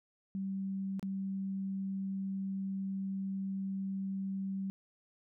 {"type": "tone with dropouts", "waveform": "sine", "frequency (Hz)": 193.5, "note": "G3", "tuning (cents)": -22, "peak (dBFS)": -34, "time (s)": [0.35, 4.7], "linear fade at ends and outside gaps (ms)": 0, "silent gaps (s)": [0.995, 1.028], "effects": []}